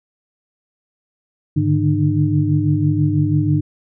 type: tone cluster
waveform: sine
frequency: 102.5 / 145.1 / 151.2 / 302.3 Hz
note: G#2 / D3 / D#3 / D#4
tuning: -22 / -21 / -49 / -50 cents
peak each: -19 dBFS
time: 1.56-3.61 s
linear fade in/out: 10 ms
effects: none